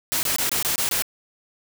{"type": "noise bursts", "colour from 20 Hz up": "white", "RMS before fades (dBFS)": -23, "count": 7, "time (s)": [0.12, 1.022], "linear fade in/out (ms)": 0, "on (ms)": 110, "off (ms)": 22, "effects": []}